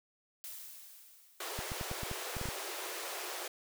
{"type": "noise with exponential decay", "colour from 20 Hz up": "blue", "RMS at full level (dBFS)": -44, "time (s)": [0.44, 2.33], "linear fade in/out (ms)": 0, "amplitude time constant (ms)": 410}
{"type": "high-pass noise", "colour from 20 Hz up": "pink", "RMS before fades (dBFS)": -41, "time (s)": [1.4, 3.48], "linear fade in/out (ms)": 5, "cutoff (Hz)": 340, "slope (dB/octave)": 96}
{"type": "clicks", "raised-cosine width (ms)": 5, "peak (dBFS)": -28, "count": 10, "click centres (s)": [1.59, 1.718, 1.812, 1.914, 2.033, 2.114, 2.367, 2.414, 2.456, 2.487]}
{"effects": []}